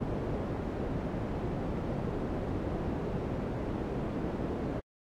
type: low-pass noise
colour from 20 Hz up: white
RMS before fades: -34 dBFS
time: 0-4.81 s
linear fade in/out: 20 ms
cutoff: 390 Hz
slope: 12 dB/octave
effects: AAC 64 kbps